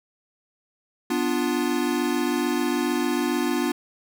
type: chord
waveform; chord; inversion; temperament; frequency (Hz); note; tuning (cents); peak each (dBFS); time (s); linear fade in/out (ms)
square; B diminished; none; equal; 246.9 / 293.7 / 349.2; B3 / D4 / F4; 0 / 0 / 0; -27; 1.1-3.72; 5
effects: none